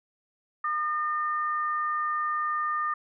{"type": "tone pair together", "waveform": "sine", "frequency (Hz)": [1214, 1818.9], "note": ["D#6", "A#6"], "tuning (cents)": [-43, -43], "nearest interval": "perfect fifth", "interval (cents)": 700, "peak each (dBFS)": [-26, -34], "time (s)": [0.64, 2.94], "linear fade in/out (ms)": 5, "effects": []}